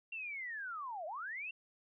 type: linear two-way sweep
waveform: sine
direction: down then up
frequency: 2752 to 596 to 2752 Hz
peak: -40 dBFS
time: 0.12-1.51 s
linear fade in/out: 5 ms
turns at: 1.06 s
effects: none